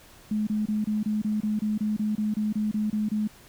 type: tone bursts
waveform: sine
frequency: 212.7 Hz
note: G#3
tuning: 42 cents sharp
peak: -23 dBFS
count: 16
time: 0.31-3.275 s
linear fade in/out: 5 ms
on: 160 ms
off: 27 ms
effects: pink hiss -52 dBFS RMS until 3.48 s